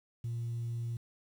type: tone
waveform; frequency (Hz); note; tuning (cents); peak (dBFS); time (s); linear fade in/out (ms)
sine; 117.3; A#2; +11; -32; 0.24-0.97; 5
effects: tanh soft clip ceiling -31 dBFS + 10-bit